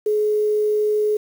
sine tone with quantisation, 423.5 Hz, G#4, 34 cents sharp, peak -16 dBFS, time 0.06-1.17 s, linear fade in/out 5 ms, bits 7, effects none

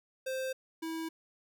square tone pair in turn, 523.3 / 324.7 Hz, C5 / E4, 0 / -26 cents, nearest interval minor sixth, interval 826 cents, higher first, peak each -34 / -36 dBFS, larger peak first, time 0.26-0.53 / 0.82-1.09 s, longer neither, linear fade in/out 10 ms, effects none

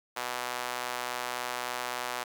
sawtooth tone with high-pass filter, 123.47 Hz, B2, in tune, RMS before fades -35 dBFS, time 0.16-2.24 s, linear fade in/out 10 ms, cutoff 850 Hz, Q 1.1, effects none

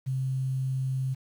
sine tone with quantisation, 131.7 Hz, C3, 12 cents sharp, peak -26 dBFS, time 0.06-1.15 s, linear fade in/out 20 ms, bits 9, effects none

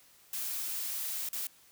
blue noise with dropouts, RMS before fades -36 dBFS, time 0.33-1.47 s, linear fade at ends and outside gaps 2 ms, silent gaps 1.289-1.33 s, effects white hiss -61 dBFS RMS until 1.71 s

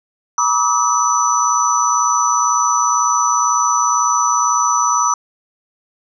sine tone cluster, 964 / 1158 / 1280 / 5970 Hz, B5 / D6 / D#6 / F#8, -42 / -25 / +49 / +15 cents, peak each -18 dBFS, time 0.38-5.14 s, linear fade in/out 2 ms, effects none

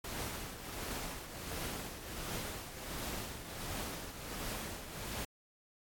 pink noise with tremolo, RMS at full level -40 dBFS, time 0.04-5.25 s, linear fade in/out 5 ms, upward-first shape triangle, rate 1.4 Hz, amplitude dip 65%, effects AAC 64 kbps

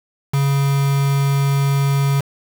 triangle tone with quantisation, 139.2 Hz, C#3, 8 cents sharp, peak -12 dBFS, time 0.33-2.21 s, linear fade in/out 10 ms, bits 4, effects none

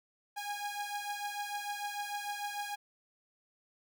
sawtooth beating tone pair, 818 / 824.7 Hz, G#5 / G#5, -26 / -12 cents, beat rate 6.7 Hz, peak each -35 / -37 dBFS, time 0.36-2.76 s, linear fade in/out 20 ms, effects none

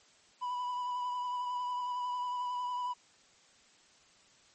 triangle tone with vibrato, 987.8 Hz, B5, in tune, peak -31 dBFS, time 0.41-2.94 s, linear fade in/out 20 ms, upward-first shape sine, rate 11 Hz, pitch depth 20 cents each way, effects white hiss -63 dBFS RMS until 4.54 s + MP3 32 kbps

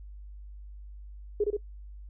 sine tone with echo, 415.3 Hz, G#4, in tune, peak -22 dBFS, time 1.4-1.44 s, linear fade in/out 5 ms, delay 64 ms, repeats 2, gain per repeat -2 dB, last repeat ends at 1.568 s, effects noise-tail reverb RT60 0.1 s tail -23 dB re dry + added 50 Hz sine -42 dBFS peak until 2.09 s

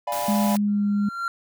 triangle chord, D diminished seventh, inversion none, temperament equal, 587.3 / 698.5 / 830.6 / 987.8 Hz, D5 / F5 / Ab5 / Cb6, 0 / 0 / 0 / 0 cents, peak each -28 dBFS, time 0.07-0.56 s, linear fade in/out 5 ms
white noise, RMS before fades -33 dBFS, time 0.12-0.57 s, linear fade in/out 2 ms
sine tone with pitch glide, 207.7 to 204.2 Hz, G#3 to G#3, 0 to -29 cents, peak -19 dBFS, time 0.28-1.09 s, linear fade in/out 5 ms, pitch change -29 cents, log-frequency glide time 0.41-0.87 s
triangle tone with exponential growth, 1377 Hz, F6, 25 cents flat, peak -20 dBFS, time 0.68-1.28 s, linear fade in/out 1 ms, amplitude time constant 130 ms
effects none

